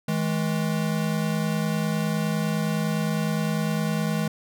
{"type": "tone pair together", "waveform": "square", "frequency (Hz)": [160.88, 210.7], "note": ["E3", "G#3"], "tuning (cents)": [-42, 25], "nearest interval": "perfect fourth", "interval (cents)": 467, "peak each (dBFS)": [-26, -27], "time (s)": [0.08, 4.28], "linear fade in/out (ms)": 5, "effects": []}